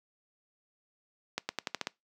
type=accelerating click train; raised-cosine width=0.2 ms; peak=-14 dBFS; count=7; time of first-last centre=1.38-1.871 s; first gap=110 ms; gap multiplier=0.88; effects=noise-tail reverb RT60 0.2 s tail -23 dB re dry + high-pass 200 Hz 12 dB/octave